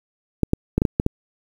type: clicks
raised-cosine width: 3 ms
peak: -4 dBFS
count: 7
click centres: 0.433 / 0.534 / 0.78 / 0.819 / 0.852 / 0.999 / 1.064 s
effects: 7-bit